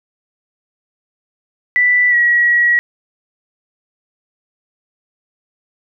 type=tone with pitch glide; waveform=sine; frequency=1975.5 to 1915.9 Hz; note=B6 to A#6; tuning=0 to +47 cents; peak=-9 dBFS; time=1.76-2.79 s; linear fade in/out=0 ms; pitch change=-53 cents; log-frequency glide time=2.1-2.15 s; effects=none